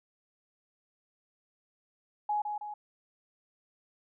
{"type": "tone with echo", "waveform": "sine", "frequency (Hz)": 837, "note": "G#5", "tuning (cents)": 13, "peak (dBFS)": -27, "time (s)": [2.29, 2.42], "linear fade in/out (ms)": 5, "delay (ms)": 160, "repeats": 2, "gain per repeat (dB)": -5, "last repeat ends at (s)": 2.74, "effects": []}